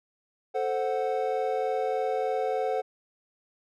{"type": "chord", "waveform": "triangle", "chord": "F# diminished", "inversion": "first", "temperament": "equal", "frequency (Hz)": [440, 523.3, 740], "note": ["A4", "C5", "F#5"], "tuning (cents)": [0, 0, 0], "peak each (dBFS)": -28, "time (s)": [0.54, 2.82], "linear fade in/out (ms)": 20, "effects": []}